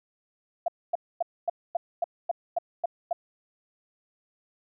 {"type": "tone bursts", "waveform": "sine", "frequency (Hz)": 687, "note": "F5", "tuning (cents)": -29, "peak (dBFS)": -22, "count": 10, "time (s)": [0.66, 3.13], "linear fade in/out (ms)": 5, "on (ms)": 22, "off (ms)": 250, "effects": []}